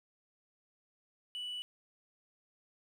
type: tone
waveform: sine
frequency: 2960 Hz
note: F#7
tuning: in tune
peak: -36 dBFS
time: 1.35-1.62 s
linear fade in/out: 0 ms
effects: tanh soft clip ceiling -36 dBFS + 11-bit

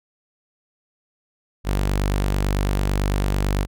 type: tone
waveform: sawtooth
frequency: 49 Hz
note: G1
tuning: in tune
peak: -15 dBFS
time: 1.64-3.67 s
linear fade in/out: 50 ms
effects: none

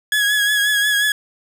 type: tone with vibrato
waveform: 30% pulse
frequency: 1675 Hz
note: G#6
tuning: 14 cents sharp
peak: -12 dBFS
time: 0.12-1.12 s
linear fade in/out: 2 ms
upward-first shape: triangle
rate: 5.6 Hz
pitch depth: 45 cents each way
effects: none

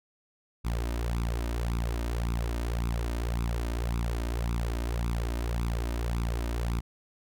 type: tone with flanger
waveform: sawtooth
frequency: 58 Hz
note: A#1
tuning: 8 cents flat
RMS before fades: -30 dBFS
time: 0.64-6.81 s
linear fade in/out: 20 ms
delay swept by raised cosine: 0.8 to 3.3 ms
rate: 1.8 Hz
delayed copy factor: +0.75
effects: none

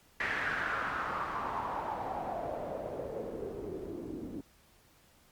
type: noise with low-pass filter sweep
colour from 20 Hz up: white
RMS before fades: -37 dBFS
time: 0.2-4.41 s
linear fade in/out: 5 ms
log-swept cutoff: 1900 to 280 Hz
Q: 4.2
effects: pink hiss -64 dBFS RMS until 5.31 s + Opus 48 kbps

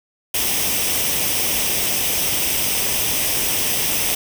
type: noise with comb filter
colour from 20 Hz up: white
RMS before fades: -20 dBFS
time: 0.34-4.15 s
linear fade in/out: 5 ms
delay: 0.35 ms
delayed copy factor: +0.55
effects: none

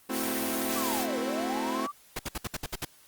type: chord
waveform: sawtooth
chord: F# half-diminished seventh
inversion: first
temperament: equal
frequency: 220 / 261.6 / 329.6 / 370 Hz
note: A3 / C4 / E4 / F#4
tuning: 0 / 0 / 0 / 0 cents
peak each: -33 / -29 / -32 / -35 dBFS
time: 0.09-1.87 s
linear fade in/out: 10 ms
type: noise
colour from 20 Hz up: white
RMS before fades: -34 dBFS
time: 0.11-1.07 s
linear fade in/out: 50 ms
type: linear two-way sweep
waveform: sine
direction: down then up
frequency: 1193 to 456.2 to 1193 Hz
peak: -33 dBFS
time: 0.75-1.92 s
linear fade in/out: 20 ms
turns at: 1.19 s
type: noise bursts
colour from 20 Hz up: pink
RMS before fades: -33 dBFS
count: 8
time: 2.16-2.85 s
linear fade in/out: 5 ms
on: 32 ms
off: 62 ms
effects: white hiss -58 dBFS RMS until 3.07 s + Opus 24 kbps

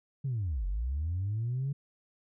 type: linear two-way sweep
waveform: sine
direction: down then up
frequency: 142.9 to 43.65 to 142.9 Hz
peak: -28 dBFS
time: 0.24-1.73 s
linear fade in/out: 10 ms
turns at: 0.66 s
effects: tanh soft clip ceiling -26 dBFS

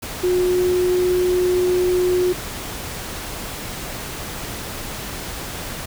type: tone in noise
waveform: sine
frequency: 362 Hz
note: F#4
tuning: 38 cents flat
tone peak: -15 dBFS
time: 0.23-2.33 s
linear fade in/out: 10 ms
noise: pink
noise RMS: -30 dBFS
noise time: 0.02-5.86 s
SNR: +12 dB
effects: none

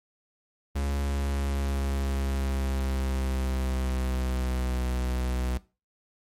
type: tone with pitch glide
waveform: 45% pulse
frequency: 70.1 to 62.81 Hz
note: C#2 to B1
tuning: +20 to +30 cents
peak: -26 dBFS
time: 0.75-5.58 s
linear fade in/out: 10 ms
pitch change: -190 cents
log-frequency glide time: 1.02-4.86 s
effects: noise-tail reverb RT60 0.3 s tail -19 dB re dry + MP3 64 kbps

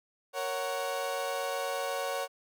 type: chord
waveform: 30% pulse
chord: F# major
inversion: first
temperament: equal with one note detuned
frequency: 466.2 / 554.4 / 743.4 Hz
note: A#4 / C#5 / F#5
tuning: 0 / 0 / +8 cents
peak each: -36 / -31 / -34 dBFS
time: 0.33-2.28 s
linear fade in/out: 50 ms
effects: none

